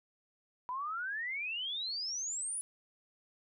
sine exponential sweep, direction up, 975 to 10150 Hz, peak -35 dBFS, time 0.69-2.61 s, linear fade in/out 0 ms, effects none

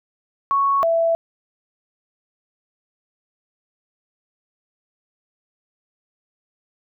sine tone pair in turn, 1108.7 / 664 Hz, C#6 / E5, 0 / +12 cents, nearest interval major sixth, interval 888 cents, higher first, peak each -15 dBFS, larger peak neither, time 0.51-0.83 / 0.83-1.15 s, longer neither, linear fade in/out 0 ms, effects none

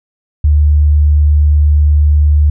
sine tone, 74.3 Hz, D2, 21 cents sharp, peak -5 dBFS, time 0.44-2.5 s, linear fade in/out 5 ms, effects none

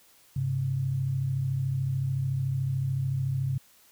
sine tone pair together, 100.61 / 134.3 Hz, G2 / C3, +46 / +46 cents, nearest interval perfect fourth, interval 500 cents, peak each -33 / -26 dBFS, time 0.36-3.58 s, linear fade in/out 5 ms, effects white hiss -59 dBFS RMS until 3.91 s

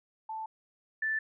sine tone pair in turn, 880 / 1760 Hz, A5 / A6, 0 / 0 cents, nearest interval octave, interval 1200 cents, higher second, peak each -35 / -28 dBFS, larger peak second, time 0.29-0.46 / 1.02-1.19 s, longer neither, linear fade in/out 5 ms, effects none

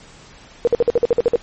sine tone bursts, 475.4 Hz, A#4, 34 cents sharp, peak -10 dBFS, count 10, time 0.65-1.357 s, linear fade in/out 0 ms, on 23 ms, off 53 ms, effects pink hiss -44 dBFS RMS until 1.42 s + MP3 32 kbps

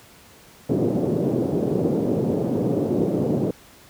white band-pass noise, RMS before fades -22 dBFS, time 0.69-3.51 s, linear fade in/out 5 ms, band 120 to 450 Hz, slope 24 dB/octave, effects pink hiss -49 dBFS RMS until 3.89 s + high-pass 60 Hz 12 dB/octave

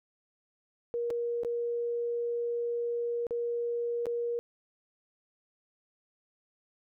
sine tone with dropouts, 473.6 Hz, A#4, 27 cents sharp, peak -29 dBFS, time 0.94-4.39 s, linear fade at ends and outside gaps 0 ms, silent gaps 1.103-1.107 / 1.434-1.448 / 3.268-3.308 / 4.057-4.067 s, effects none

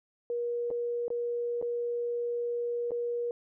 sine tone with dropouts, 477.1 Hz, A#4, 40 cents sharp, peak -29 dBFS, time 0.3-3.31 s, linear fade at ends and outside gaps 1 ms, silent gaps 0.704-0.711 / 1.081-1.103 / 1.615-1.625 / 2.908-2.917 s, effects none

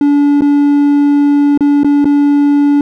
triangle tone with dropouts, 287.6 Hz, D4, 36 cents flat, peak -4 dBFS, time 0.01-2.81 s, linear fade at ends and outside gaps 2 ms, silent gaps 0.409-0.419 / 1.576-1.607 / 1.834-1.845 / 2.045-2.054 s, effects none

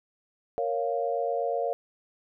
sine chord, Bb minor, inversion none, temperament equal, 466.2 / 554.4 / 698.5 Hz, Bb4 / Db5 / F5, 0 / 0 / 0 cents, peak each -30 dBFS, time 0.58-1.73 s, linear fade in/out 0 ms, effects none

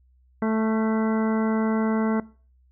harmonic tone with a mistuned harmonic, 220 Hz, A3, in tune, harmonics 1 / 2 / 3 / 4 / 5 / 6 / 7 / 9, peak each -22 / -28 / -32 / -34 / -36 / -38 / -39 / -41 dBFS, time 0.42-2.2 s, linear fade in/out 2 ms, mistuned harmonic 6, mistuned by +37 cents, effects noise-tail reverb RT60 0.4 s tail -21 dB re dry + added 63 Hz sine -56 dBFS peak until 2.71 s

